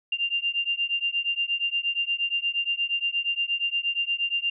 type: beating tone pair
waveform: sine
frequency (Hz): 2785 / 2793.5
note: F7 / F7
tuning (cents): -5 / 0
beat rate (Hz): 8.5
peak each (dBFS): -27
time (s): 0.12-4.5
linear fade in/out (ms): 5
effects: none